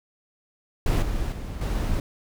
brown noise with level steps, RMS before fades -20 / -27 / -33 / -25 dBFS, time 0.86-2 s, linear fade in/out 2 ms, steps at 1.02 / 1.32 / 1.61 s, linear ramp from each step 5 ms, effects none

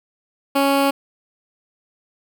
15% pulse tone with notch filter, 277.2 Hz, C#4, in tune, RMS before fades -17 dBFS, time 0.55-0.91 s, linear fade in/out 10 ms, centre 6400 Hz, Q 1.8, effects none

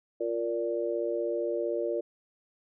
sine chord, Bb major, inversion second, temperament equal with one note detuned, 349.2 / 466.2 / 581.9 Hz, F4 / Bb4 / D5, 0 / 0 / -16 cents, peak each -32 dBFS, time 0.2-2.01 s, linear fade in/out 10 ms, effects none

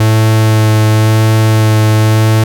45% pulse tone with vibrato, 109.3 Hz, A2, 11 cents flat, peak -6 dBFS, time 0-2.44 s, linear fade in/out 5 ms, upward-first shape sine, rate 0.94 Hz, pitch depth 13 cents each way, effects none

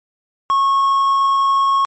triangle tone, 1095 Hz, C#6, 22 cents flat, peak -10 dBFS, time 0.5-1.85 s, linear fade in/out 0 ms, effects MP3 32 kbps

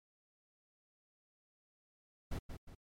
brown noise with echo, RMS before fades -37 dBFS, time 2.31-2.39 s, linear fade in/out 10 ms, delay 180 ms, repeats 2, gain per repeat -7 dB, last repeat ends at 2.75 s, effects MP3 64 kbps

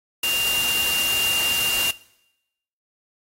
sine tone in noise, 2794 Hz, F7, in tune, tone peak -21 dBFS, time 0.23-1.91 s, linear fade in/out 5 ms, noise white, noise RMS -26 dBFS, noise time 0.23-1.91 s, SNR +2 dB, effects noise-tail reverb RT60 0.9 s tail -21 dB re dry + AAC 48 kbps

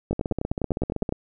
two click trains, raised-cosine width 2 ms, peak -11 / -13 dBFS, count 11 / 16, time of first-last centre 0.11-1.124 / 0.13-1.092 s, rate 9.86 / 15.6 Hz, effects none

